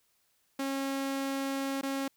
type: tone with dropouts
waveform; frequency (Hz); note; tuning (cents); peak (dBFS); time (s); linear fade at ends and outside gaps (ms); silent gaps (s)
sawtooth; 272.5; C#4; -29; -27; 0.59-2.08; 5; 1.813-1.831
effects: white hiss -72 dBFS RMS until 2.16 s